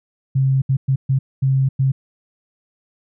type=tone bursts at uneven times; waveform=sine; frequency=133.9 Hz; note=C3; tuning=40 cents sharp; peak=-13 dBFS; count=6; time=0.35-0.62 / 0.69-0.77 / 0.88-0.96 / 1.09-1.19 / 1.42-1.69 / 1.79-1.92 s; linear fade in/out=10 ms; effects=none